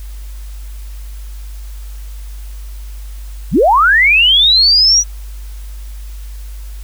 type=linear sweep; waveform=sine; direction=up; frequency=92.5 to 5900 Hz; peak=-6 dBFS; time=3.51-5.04 s; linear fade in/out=50 ms; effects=added 50 Hz sine -25 dBFS peak until 6.83 s + white hiss -43 dBFS RMS until 6.83 s